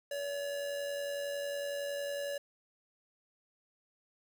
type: tone with amplitude modulation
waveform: square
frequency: 569 Hz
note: C#5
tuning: 45 cents sharp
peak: -34 dBFS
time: 0.11-2.38 s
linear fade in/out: 5 ms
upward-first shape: sine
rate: 90.9 Hz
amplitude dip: 40%
effects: 10-bit